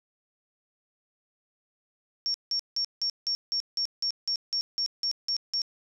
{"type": "tone bursts", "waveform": "sine", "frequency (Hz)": 5500, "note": "F8", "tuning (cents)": -27, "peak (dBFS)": -25, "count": 14, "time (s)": [2.26, 5.618], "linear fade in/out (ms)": 0, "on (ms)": 82, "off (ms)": 170, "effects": []}